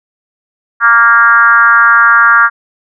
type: tone with frequency modulation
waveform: sine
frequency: 1396.9 Hz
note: F6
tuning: in tune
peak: -3 dBFS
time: 0.8-2.5 s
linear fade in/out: 50 ms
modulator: 235 Hz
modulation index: 1.2
effects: none